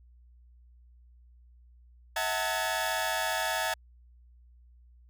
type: tone cluster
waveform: sawtooth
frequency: 646 / 741 / 897 / 1693 Hz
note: E5 / F#5 / A5 / G#6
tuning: -35 / +2 / +33 / +33 cents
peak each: -30 / -31 / -30 / -30 dBFS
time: 2.16-3.74 s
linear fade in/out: 5 ms
effects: added 60 Hz sine -54 dBFS peak until 5.09 s